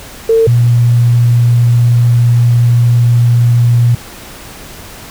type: tone pair in turn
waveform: sine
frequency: 451.4 / 119.56 Hz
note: A4 / A#2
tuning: +44 / +44 cents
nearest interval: octave + major seventh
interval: 2300 cents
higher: first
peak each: -5 / -5 dBFS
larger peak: neither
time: 0.29-0.47 / 0.47-3.95 s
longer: second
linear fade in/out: 5 ms
effects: pink hiss -31 dBFS RMS until 5.1 s